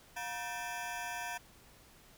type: ring-modulated tone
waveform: 20% pulse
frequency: 832 Hz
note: G#5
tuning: 3 cents sharp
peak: -30 dBFS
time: 0.16-1.38 s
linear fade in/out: 10 ms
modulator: 120 Hz
effects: pink hiss -60 dBFS RMS until 2.17 s